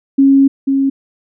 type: tone pair in turn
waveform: sine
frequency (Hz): 273.5 / 272.4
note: C#4 / C#4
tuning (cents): -23 / -30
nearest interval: unison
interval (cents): 7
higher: first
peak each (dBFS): -5 / -10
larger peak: first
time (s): 0.18-0.48 / 0.67-0.9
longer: first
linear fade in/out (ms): 10
effects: none